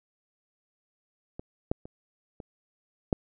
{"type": "clicks", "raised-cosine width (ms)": 2, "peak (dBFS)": [-24, -12, -29, -27, -10], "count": 5, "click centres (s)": [1.395, 1.715, 1.855, 2.402, 3.128], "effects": []}